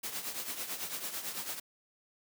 white noise with tremolo, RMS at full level -36 dBFS, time 0.03-1.6 s, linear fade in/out 10 ms, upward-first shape triangle, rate 9 Hz, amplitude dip 70%, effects high-pass 150 Hz 12 dB/octave

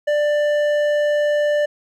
sine tone with hard clipping, 591 Hz, D5, 11 cents sharp, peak -17 dBFS, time 0.07-1.66 s, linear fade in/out 10 ms, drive 8 dB, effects none

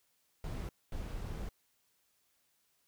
brown noise bursts at uneven times, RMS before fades -40 dBFS, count 2, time 0.44-0.69 / 0.92-1.49 s, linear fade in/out 2 ms, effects white hiss -75 dBFS RMS until 2.87 s

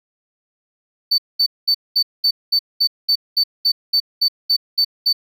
triangle tone bursts, 4534 Hz, C#8, 38 cents sharp, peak -11 dBFS, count 15, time 1.11-5.13 s, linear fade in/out 10 ms, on 72 ms, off 210 ms, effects none

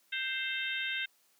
harmonic tone with a mistuned harmonic, 523.3 Hz, C5, in tune, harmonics 3 / 4 / 5 / 6 / 7, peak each -37 / -38 / -39 / -40 / -40 dBFS, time 0.12-1.06 s, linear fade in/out 10 ms, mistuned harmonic 5, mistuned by +31 cents, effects white hiss -69 dBFS RMS until 1.39 s + high-pass 200 Hz 12 dB/octave

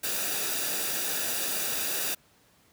white noise with comb filter, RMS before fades -30 dBFS, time 0.03-2.15 s, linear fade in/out 10 ms, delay 0.94 ms, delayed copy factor -0.55, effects pink hiss -62 dBFS RMS until 2.72 s + high-pass 80 Hz 12 dB/octave

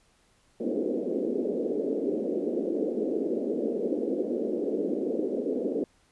white band-pass noise, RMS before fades -29 dBFS, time 0.6-5.84 s, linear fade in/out 2 ms, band 220 to 510 Hz, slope 48 dB/octave, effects pink hiss -65 dBFS RMS until 6.11 s + resampled to 24000 Hz

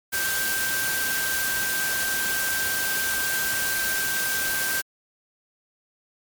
sine tone in noise, 1568 Hz, G6, in tune, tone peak -26 dBFS, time 0.12-4.82 s, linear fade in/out 20 ms, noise white, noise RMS -27 dBFS, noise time 0.12-4.82 s, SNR -2 dB, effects MP3 96 kbps

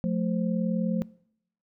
sine tone cluster, 179.9 / 219.8 / 522 Hz, F#3 / A3 / C5, -48 / -2 / -4 cents, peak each -26 / -28 / -35 dBFS, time 0.04-1.02 s, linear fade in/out 0 ms, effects noise-tail reverb RT60 0.7 s tail -23 dB re dry

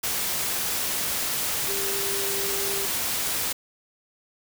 sine tone in noise, 396.1 Hz, G4, 18 cents sharp, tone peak -32 dBFS, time 1.68-2.86 s, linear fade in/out 10 ms, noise white, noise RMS -27 dBFS, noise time 0.03-3.53 s, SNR -8 dB, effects none

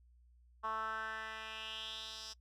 10% pulse tone with band-pass filter sweep, 220 Hz, A3, in tune, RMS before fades -43 dBFS, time 0.63-2.34 s, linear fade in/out 20 ms, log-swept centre 1100 to 5100 Hz, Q 4, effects noise-tail reverb RT60 0.1 s tail -24 dB re dry + added 60 Hz sine -62 dBFS peak until 2.4 s

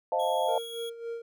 sine chord, F dominant seventh, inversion second, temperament equal, 523.3 / 622.3 / 698.5 / 880 Hz, C5 / Eb5 / F5 / A5, 0 / 0 / 0 / 0 cents, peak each -30 dBFS, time 0.12-0.58 s, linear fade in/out 2 ms
45% pulse tone, 3322 Hz, G#7, in tune, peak -39 dBFS, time 0.19-0.9 s, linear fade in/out 10 ms
triangle tone with tremolo, 464.4 Hz, A#4, 7 cents flat, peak -30 dBFS, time 0.48-1.22 s, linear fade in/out 5 ms, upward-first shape sine, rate 3.6 Hz, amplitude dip 70%
effects none

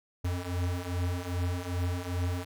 square beating tone pair, 87.31 / 89.81 Hz, F2 / F2, 0 / +49 cents, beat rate 2.5 Hz, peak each -35 / -32 dBFS, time 0.24-2.45 s, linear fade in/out 10 ms, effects none

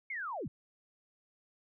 sine linear sweep, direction down, 2224 to 82.41 Hz, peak -36 dBFS, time 0.1-0.48 s, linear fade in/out 5 ms, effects none

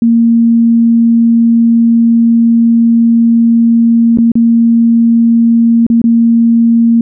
sine tone with dropouts, 231.4 Hz, A#3, 13 cents flat, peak -4 dBFS, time 0.02-7.01 s, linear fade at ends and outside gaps 2 ms, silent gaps 4.174-4.185 / 4.318-4.354 / 5.866-5.9 / 6.017-6.04 s, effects none

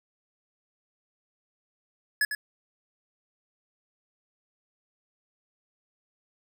square tone with echo, 1702 Hz, G#6, 42 cents sharp, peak -22 dBFS, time 2.21-2.25 s, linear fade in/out 2 ms, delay 100 ms, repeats 1, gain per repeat -8 dB, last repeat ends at 2.35 s, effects none

